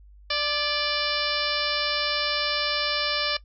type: harmonic tone with a mistuned harmonic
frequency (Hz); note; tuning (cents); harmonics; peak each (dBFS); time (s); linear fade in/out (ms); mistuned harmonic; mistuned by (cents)
590; D5; +8; 1 / 2 / 3 / 4 / 5 / 6 / 7 / 8 / 9; -32 / -32 / -32 / -32 / -32 / -32 / -32 / -32 / -32; 0.3-3.37; 5; 3; -36
effects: noise-tail reverb RT60 0.1 s tail -18 dB re dry + added 50 Hz sine -47 dBFS peak until 3.44 s